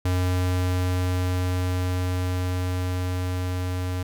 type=tone with level ramp; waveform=square; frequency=90.9 Hz; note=F#2; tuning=30 cents flat; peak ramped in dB=-21 to -26 dBFS; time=0.05-4.03 s; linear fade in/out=5 ms; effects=none